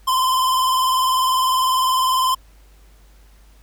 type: tone with vibrato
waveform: square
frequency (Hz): 1034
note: C6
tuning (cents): -21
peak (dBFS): -16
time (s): 0.07-2.35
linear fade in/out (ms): 10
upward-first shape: square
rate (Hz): 20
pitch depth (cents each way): 36
effects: added 50 Hz sine -46 dBFS peak until 3.62 s + pink hiss -56 dBFS RMS until 3.62 s